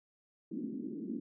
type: band-pass noise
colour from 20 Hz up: white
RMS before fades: -40 dBFS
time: 0.51-1.2 s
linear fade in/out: 5 ms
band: 190 to 330 Hz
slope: 48 dB/octave
effects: none